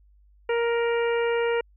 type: harmonic tone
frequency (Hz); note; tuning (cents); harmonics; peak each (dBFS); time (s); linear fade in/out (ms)
468.3; A#4; +8; 1 / 2 / 3 / 4 / 5 / 6; -22 / -32 / -34 / -35 / -36 / -39; 0.49-1.61; 5
effects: added 50 Hz sine -54 dBFS peak until 1.76 s